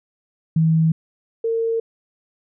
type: tone pair in turn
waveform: sine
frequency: 161 / 455.4 Hz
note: E3 / A#4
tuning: -41 / -40 cents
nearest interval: octave + tritone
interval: 1801 cents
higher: second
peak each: -13 / -18 dBFS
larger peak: first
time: 0.56-0.92 / 1.44-1.8 s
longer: neither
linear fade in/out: 5 ms
effects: none